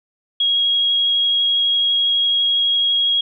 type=tone with vibrato; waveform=sine; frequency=3294 Hz; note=G#7; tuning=15 cents flat; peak=-14 dBFS; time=0.4-3.21 s; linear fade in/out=5 ms; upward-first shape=sine; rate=12 Hz; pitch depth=9 cents each way; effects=none